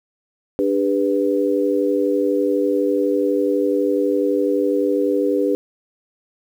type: chord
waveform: sine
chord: G major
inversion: second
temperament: equal with one note detuned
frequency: 293.7 / 401.9 / 493.9 Hz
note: D4 / G4 / B4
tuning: 0 / +43 / 0 cents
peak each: -20 dBFS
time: 0.59-5.55 s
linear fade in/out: 0 ms
effects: 8-bit